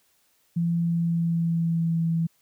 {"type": "tone with pitch glide", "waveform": "sine", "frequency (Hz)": [169.4, 165.15], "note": ["E3", "E3"], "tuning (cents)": [48, 4], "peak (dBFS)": -21, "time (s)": [0.56, 2.27], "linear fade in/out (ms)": 10, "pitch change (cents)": -44, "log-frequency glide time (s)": [0.76, 2.03], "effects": ["white hiss -66 dBFS RMS until 2.41 s"]}